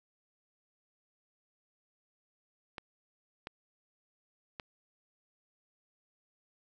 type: clicks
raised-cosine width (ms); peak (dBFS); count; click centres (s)
0.3; -24; 3; 2.782 / 3.471 / 4.598
effects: none